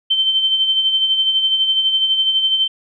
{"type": "tone with tremolo", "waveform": "sine", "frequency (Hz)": 3100, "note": "G7", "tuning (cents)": -20, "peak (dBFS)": -11, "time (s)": [0.1, 2.68], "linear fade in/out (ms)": 10, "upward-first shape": "sine", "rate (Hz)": 12, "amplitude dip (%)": 50, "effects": []}